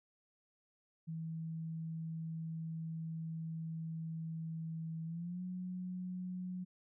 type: tone with pitch glide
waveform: sine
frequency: 162.1 to 181.95 Hz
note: E3 to F#3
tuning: -29 to -29 cents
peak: -39 dBFS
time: 1.07-6.65 s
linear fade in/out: 20 ms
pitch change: +200 cents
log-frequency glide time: 5.05-5.42 s
effects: none